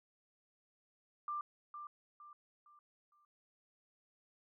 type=tone with echo; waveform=sine; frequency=1187 Hz; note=D6; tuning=18 cents sharp; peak=-37 dBFS; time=1.28-1.41 s; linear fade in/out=2 ms; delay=460 ms; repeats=4; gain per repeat=-8 dB; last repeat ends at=3.25 s; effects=none